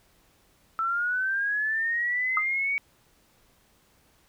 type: linear sweep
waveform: sine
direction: up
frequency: 1318.5 to 2263 Hz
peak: -24 dBFS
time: 0.79-2.78 s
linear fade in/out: 0 ms
type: tone with exponential decay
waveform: sine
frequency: 1251 Hz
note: D#6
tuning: 9 cents sharp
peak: -18 dBFS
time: 2.37-2.46 s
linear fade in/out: 2 ms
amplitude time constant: 18 ms
effects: pink hiss -63 dBFS RMS until 4.28 s

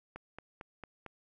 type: click train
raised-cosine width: 0.5 ms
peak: -29 dBFS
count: 5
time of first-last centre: 0.16-1.063 s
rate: 4.43 Hz
effects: none

